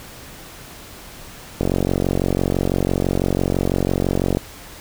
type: click train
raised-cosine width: 2 ms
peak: -5 dBFS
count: 128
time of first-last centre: 1.61-4.371 s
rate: 46 Hz
effects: pink hiss -39 dBFS RMS until 4.8 s